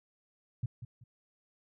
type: tone with echo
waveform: sine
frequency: 119.9 Hz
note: A#2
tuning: 49 cents sharp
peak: -29 dBFS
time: 0.63-0.66 s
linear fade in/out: 5 ms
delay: 190 ms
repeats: 2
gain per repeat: -11 dB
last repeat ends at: 1.04 s
effects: none